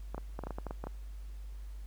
clicks, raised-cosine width 1 ms, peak -25 dBFS, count 11, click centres 0.146 / 0.18 / 0.391 / 0.437 / 0.47 / 0.507 / 0.585 / 0.667 / 0.709 / 0.84 / 0.87 s, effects added 50 Hz sine -41 dBFS peak until 1.86 s + pink hiss -64 dBFS RMS until 1.86 s

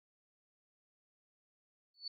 sine tone with exponential growth, 4463 Hz, C#8, 11 cents sharp, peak -36 dBFS, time 1.94-2.08 s, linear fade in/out 5 ms, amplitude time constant 29 ms, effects none

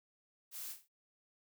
blue noise with echo, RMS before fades -45 dBFS, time 0.51-0.76 s, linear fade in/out 50 ms, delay 42 ms, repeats 3, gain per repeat -9 dB, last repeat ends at 0.886 s, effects none

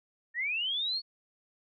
sine linear sweep, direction up, 1797 to 4435 Hz, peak -29 dBFS, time 0.34-1.02 s, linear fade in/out 50 ms, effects none

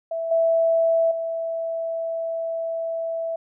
sine tone with level steps, 659.3 Hz, E5, in tune, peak -24 / -16 / -24 dBFS, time 0.11-3.36 s, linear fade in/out 5 ms, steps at 0.31 / 1.11 s, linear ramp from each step 5 ms, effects none

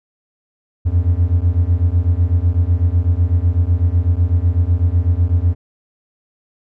triangle beating tone pair, 83.1 / 91.1 Hz, E2 / F#2, +15 / -26 cents, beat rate 8 Hz, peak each -13 dBFS, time 0.85-5.55 s, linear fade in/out 20 ms, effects none

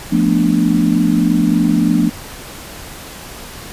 sine chord, B half-diminished seventh, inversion second, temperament equal with one note detuned, 174.61 / 220 / 243.3 / 293.7 Hz, F3 / A3 / B3 / D4, 0 / 0 / -26 / 0 cents, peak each -16 dBFS, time 0.11-2.1 s, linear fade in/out 20 ms, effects pink hiss -32 dBFS RMS until 3.72 s + resampled to 32000 Hz

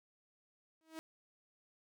sawtooth tone with exponential growth, 320 Hz, D#4, 49 cents sharp, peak -37 dBFS, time 0.81-0.99 s, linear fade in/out 0 ms, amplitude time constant 39 ms, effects none

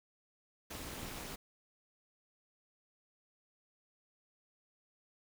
pink noise with amplitude modulation, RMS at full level -41 dBFS, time 0.7-1.36 s, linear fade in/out 10 ms, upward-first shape sine, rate 236 Hz, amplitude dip 90%, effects none

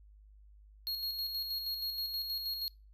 square tone with tremolo, 4293 Hz, C8, 44 cents sharp, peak -34 dBFS, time 0.87-2.68 s, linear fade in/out 0 ms, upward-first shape square, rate 6.3 Hz, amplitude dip 40%, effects noise-tail reverb RT60 0.3 s tail -23 dB re dry + added 51 Hz sine -55 dBFS peak until 2.93 s

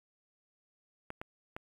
clicks, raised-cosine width 0.5 ms, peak -25 dBFS, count 3, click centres 1.104 / 1.215 / 1.565 s, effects 9-bit

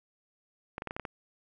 clicks, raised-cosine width 0.5 ms, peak -21 dBFS, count 7, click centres 0.781 / 0.821 / 0.873 / 0.909 / 0.965 / 0.997 / 1.052 s, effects none

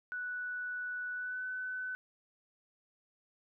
sine tone with pitch glide, 1480 to 1506.7 Hz, F#6 to F#6, 0 to +31 cents, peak -36 dBFS, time 0.12-1.95 s, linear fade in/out 0 ms, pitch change +31 cents, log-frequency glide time 1.13-1.44 s, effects none

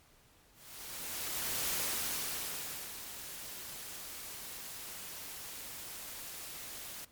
white noise with ADSR envelope, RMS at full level -34 dBFS, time 0.53-7.05 s, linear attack 1200 ms, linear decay 1200 ms, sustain -11 dB, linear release 6 ms, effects pink hiss -64 dBFS RMS until 7.11 s + MP3 96 kbps

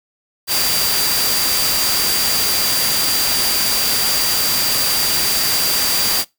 sine tone in noise, 4728 Hz, D8, 11 cents sharp, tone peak -20 dBFS, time 0.47-6.25 s, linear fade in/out 50 ms, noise white, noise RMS -18 dBFS, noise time 0.47-6.25 s, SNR -5 dB, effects noise-tail reverb RT60 0.2 s tail -22 dB re dry

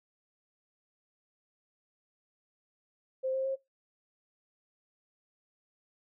sine tone with pitch steps, 523.3 / 529.7 / 536.2 Hz, C5 / C5 / C5, 0 / +21 / +42 cents, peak -29 dBFS, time 3.23-3.56 s, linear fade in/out 20 ms, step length 110 ms, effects noise-tail reverb RT60 0.2 s tail -22 dB re dry

